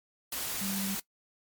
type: tone in noise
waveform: sine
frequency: 195.4 Hz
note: G3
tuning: 5 cents flat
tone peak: -33 dBFS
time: 0.61-0.95 s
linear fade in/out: 5 ms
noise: white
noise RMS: -35 dBFS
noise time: 0.32-1 s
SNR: -1 dB
effects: noise-tail reverb RT60 0.1 s tail -20 dB re dry + MP3 96 kbps